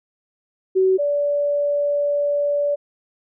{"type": "tone pair in turn", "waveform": "sine", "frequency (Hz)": [377.3, 578.1], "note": ["F#4", "D5"], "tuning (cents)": [34, -27], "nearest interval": "perfect fifth", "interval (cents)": 739, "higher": "second", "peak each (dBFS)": [-13, -17], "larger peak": "first", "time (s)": [[0.75, 0.98], [0.98, 2.76]], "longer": "second", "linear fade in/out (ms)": 20, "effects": []}